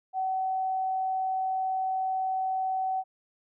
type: tone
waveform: sine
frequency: 757 Hz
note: F#5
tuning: 39 cents sharp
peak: -26 dBFS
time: 0.13-3.04 s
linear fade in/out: 50 ms
effects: none